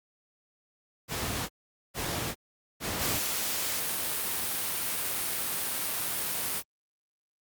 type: noise bursts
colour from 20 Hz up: pink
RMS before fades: -32 dBFS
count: 3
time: 1.08-3.21 s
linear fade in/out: 50 ms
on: 410 ms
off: 450 ms
type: noise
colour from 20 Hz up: white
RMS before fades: -31 dBFS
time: 2.98-6.63 s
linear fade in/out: 50 ms
effects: high-pass 60 Hz 12 dB/octave + Opus 48 kbps